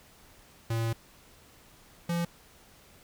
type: tone pair in turn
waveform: square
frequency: 114.1 / 170.96 Hz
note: A#2 / F3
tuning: -37 / -37 cents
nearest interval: perfect fifth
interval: 700 cents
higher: second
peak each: -28 dBFS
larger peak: neither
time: 0.7-0.93 / 2.09-2.25 s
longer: first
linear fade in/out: 5 ms
effects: pink hiss -57 dBFS RMS until 3.03 s

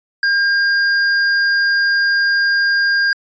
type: tone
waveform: square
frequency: 1608 Hz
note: G6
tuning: 44 cents sharp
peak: -13 dBFS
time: 0.23-3.13 s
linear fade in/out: 2 ms
effects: resampled to 16000 Hz

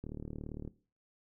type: click train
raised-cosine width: 3 ms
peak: -29 dBFS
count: 25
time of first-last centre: 0.04-0.677 s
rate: 37.7 Hz
effects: noise-tail reverb RT60 0.4 s tail -19 dB re dry

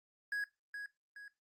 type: tone with echo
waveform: triangle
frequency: 1661.2 Hz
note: G#6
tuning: in tune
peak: -32 dBFS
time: 0.32-0.44 s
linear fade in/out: 2 ms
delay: 420 ms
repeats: 2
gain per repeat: -7 dB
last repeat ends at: 1.28 s
effects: noise-tail reverb RT60 0.2 s tail -18 dB re dry + Opus 32 kbps

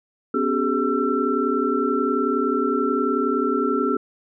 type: tone cluster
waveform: sine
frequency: 248.9 / 280 / 384.6 / 423.5 / 1340 Hz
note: B3 / C#4 / G4 / G#4 / E6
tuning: +14 / +18 / -33 / +34 / +28 cents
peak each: -25 dBFS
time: 0.34-3.97 s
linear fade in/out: 5 ms
effects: none

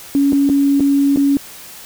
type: tone with dropouts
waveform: sine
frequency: 280 Hz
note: C#4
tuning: 18 cents sharp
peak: -10 dBFS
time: 0.15-1.37 s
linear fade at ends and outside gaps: 1 ms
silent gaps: 0.323-0.33 / 0.491-0.498 / 0.798-0.805 / 1.161-1.172 s
effects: white hiss -36 dBFS RMS until 1.85 s

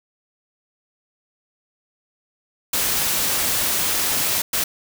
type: noise bursts at uneven times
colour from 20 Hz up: white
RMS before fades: -21 dBFS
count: 2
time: 2.73-4.42 / 4.53-4.64 s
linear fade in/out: 5 ms
effects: none

